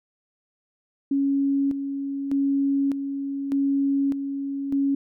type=tone with tremolo; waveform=sine; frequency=277.1 Hz; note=C#4; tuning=1 cent flat; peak=-19 dBFS; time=1.11-4.95 s; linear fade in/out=5 ms; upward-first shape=square; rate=0.83 Hz; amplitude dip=55%; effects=none